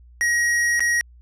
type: tone with dropouts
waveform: square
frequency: 1894 Hz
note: A#6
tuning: 27 cents sharp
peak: -18 dBFS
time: 0.21-1.01 s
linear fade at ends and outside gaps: 0 ms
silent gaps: 0.795-0.805 s
effects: added 60 Hz sine -45 dBFS peak until 1.21 s + low-pass 10000 Hz 12 dB/octave